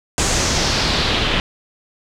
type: noise with low-pass filter sweep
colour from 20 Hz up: pink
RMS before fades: -18 dBFS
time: 0.18-1.4 s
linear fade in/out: 0 ms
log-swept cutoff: 7600 to 3100 Hz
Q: 2.5
effects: none